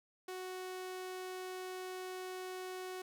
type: tone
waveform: sawtooth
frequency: 370 Hz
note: F#4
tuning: in tune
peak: -38 dBFS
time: 0.28-3.02 s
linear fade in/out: 5 ms
effects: none